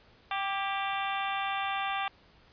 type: harmonic tone with a mistuned harmonic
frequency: 392 Hz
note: G4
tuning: in tune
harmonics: 2 / 3 / 4 / 5 / 6 / 7 / 8 / 9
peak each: -33 / -35 / -40 / -42 / -40 / -40 / -45 / -42 dBFS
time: 0.31-2.08 s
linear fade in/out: 2 ms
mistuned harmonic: 4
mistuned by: +38 cents
effects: pink hiss -60 dBFS RMS until 2.52 s + resampled to 11025 Hz